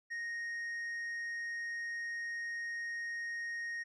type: tone with tanh clipping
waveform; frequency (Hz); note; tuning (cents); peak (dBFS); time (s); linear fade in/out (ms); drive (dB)
sine; 1864.7; A#6; 0; -38; 0.1-3.84; 20; 4
effects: none